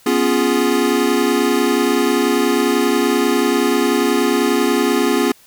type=chord; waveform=square; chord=C# dominant seventh; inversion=third; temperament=equal; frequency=246.9 / 277.2 / 349.2 / 415.3 Hz; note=B3 / C#4 / E#4 / G#4; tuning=0 / 0 / 0 / 0 cents; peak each=-20 dBFS; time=0.06-5.32 s; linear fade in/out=5 ms; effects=white hiss -49 dBFS RMS until 5.46 s